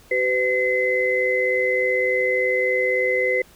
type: tone cluster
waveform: sine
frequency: 382.6 / 506 / 2044 Hz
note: G4 / B4 / C7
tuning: -42 / +42 / -41 cents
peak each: -26 / -21 / -21 dBFS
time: 0.11-3.42 s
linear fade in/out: 5 ms
effects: pink hiss -51 dBFS RMS until 3.55 s